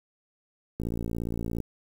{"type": "click train", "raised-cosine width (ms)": 3, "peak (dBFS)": -19, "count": 47, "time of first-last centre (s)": [0.8, 1.603], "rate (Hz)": 57.3, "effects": ["8-bit"]}